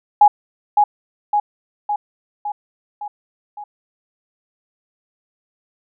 sine tone with echo, 830.6 Hz, G#5, in tune, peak -5 dBFS, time 0.21-0.28 s, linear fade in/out 5 ms, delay 560 ms, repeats 6, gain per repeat -4 dB, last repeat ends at 3.64 s, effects none

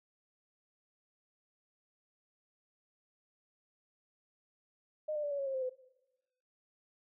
sine tone with pitch steps, 613 / 596.9 / 581.3 / 566 / 551.2 / 536.7 / 522.7 / 509 Hz, D#5 / D5 / D5 / C#5 / C#5 / C5 / C5 / C5, -26 / +28 / -18 / +36 / -10 / +44 / -2 / -48 cents, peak -33 dBFS, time 5.08-5.696 s, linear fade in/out 10 ms, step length 77 ms, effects noise-tail reverb RT60 1.0 s tail -20 dB re dry

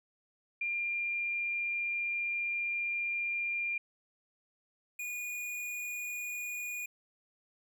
sine / square tone pair in turn, 2395 / 2448 Hz, D7 / D#7, +33 / -29 cents, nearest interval unison, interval 38 cents, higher second, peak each -31 / -37 dBFS, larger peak first, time 0.61-3.78 / 4.99-6.86 s, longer first, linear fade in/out 5 ms, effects none

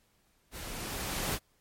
pink noise with level ramp, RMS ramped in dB -43 to -31 dBFS, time 0.51-1.39 s, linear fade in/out 50 ms, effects pink hiss -70 dBFS RMS until 1.6 s + MP3 64 kbps

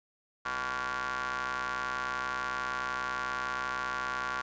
sawtooth ring-modulated tone, 130.6 Hz, C3, 3 cents flat, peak -25 dBFS, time 0.45-4.42 s, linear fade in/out 10 ms, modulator 1270 Hz, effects resampled to 16000 Hz + 11-bit

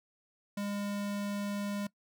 square tone, 203.1 Hz, G#3, 38 cents flat, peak -34 dBFS, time 0.57-1.87 s, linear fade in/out 5 ms, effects noise-tail reverb RT60 0.1 s tail -21 dB re dry

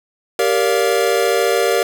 square chord, G minor seventh, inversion none, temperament equal with one note detuned, 392 / 466.2 / 573.9 / 698.5 Hz, G4 / Bb4 / D5 / F5, 0 / 0 / -40 / 0 cents, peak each -20 / -18 / -21 / -23 dBFS, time 0.39-1.83 s, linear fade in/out 2 ms, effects none

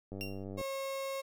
click train, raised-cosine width 2 ms, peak -30 dBFS, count 49, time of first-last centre 0.12-0.612 s, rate 97.5 Hz
30% pulse tone with exponential decay, 2760 Hz, F7, 21 cents flat, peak -33 dBFS, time 0.21-0.44 s, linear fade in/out 0 ms, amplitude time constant 50 ms
35% pulse tone, 542 Hz, C#5, 39 cents flat, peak -34 dBFS, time 0.57-1.22 s, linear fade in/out 20 ms
effects none

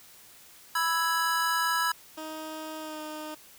square chord, E major, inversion second, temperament equal, 987.8 / 1318.5 / 1661.2 Hz, B5 / E6 / G#6, 0 / 0 / 0 cents, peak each -30 dBFS, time 0.75-1.92 s, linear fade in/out 5 ms
15% pulse tone with pitch glide, 313.5 to 307.4 Hz, D#4 to D#4, +13 to -21 cents, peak -30 dBFS, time 2.17-3.35 s, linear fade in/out 10 ms, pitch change -34 cents, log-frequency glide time 2.79-3 s
effects white hiss -53 dBFS RMS until 3.58 s

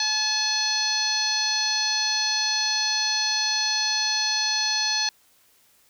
harmonic tone, 859 Hz, A5, 42 cents flat, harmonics 1 / 2 / 3 / 4 / 5 / 6 / 7, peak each -33 / -31 / -33 / -33 / -24 / -33 / -29 dBFS, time 0-5.09 s, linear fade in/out 2 ms, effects white hiss -60 dBFS RMS until 5.89 s

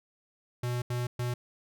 square tone bursts at uneven times, 122.3 Hz, B2, 16 cents flat, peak -30 dBFS, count 3, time 0.63-0.82 / 0.9-1.07 / 1.19-1.34 s, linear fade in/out 5 ms, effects none

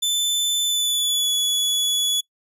sawtooth tone with pitch glide, 3520 to 3402 Hz, A7 to G#7, 0 to +41 cents, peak -16 dBFS, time 0.02-2.21 s, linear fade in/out 10 ms, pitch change -59 cents, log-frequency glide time 0.65-1.3 s, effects noise-tail reverb RT60 0.1 s tail -23 dB re dry + resampled to 32000 Hz

